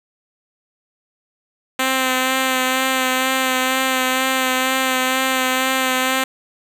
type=tone with vibrato; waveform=5% pulse; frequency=260 Hz; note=C4; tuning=11 cents flat; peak=-5 dBFS; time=1.79-6.24 s; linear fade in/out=5 ms; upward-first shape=sine; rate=2.1 Hz; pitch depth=20 cents each way; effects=none